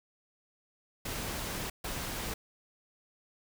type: noise bursts at uneven times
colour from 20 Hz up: pink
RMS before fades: -37 dBFS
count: 2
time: 1.05-1.7 / 1.84-2.34 s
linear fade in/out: 5 ms
effects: none